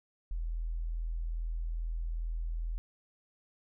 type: tone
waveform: sine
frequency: 41.2 Hz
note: E1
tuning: in tune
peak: -32 dBFS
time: 0.31-2.78 s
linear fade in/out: 0 ms
effects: none